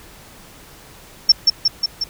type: tone with echo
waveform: sine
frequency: 5420 Hz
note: E8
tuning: 47 cents sharp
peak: -5 dBFS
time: 1.29-1.32 s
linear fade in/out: 5 ms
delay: 180 ms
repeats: 4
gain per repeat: -3 dB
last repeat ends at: 2.04 s
effects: pink hiss -43 dBFS RMS until 2.09 s